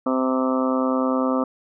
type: harmonic tone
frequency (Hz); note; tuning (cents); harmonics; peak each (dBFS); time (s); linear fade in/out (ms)
130; C3; -11; 2 / 3 / 4 / 5 / 6 / 7 / 8 / 9 / 10; -21 / -33 / -25 / -30 / -37 / -33 / -35 / -28 / -33; 0.06-1.44; 5
effects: none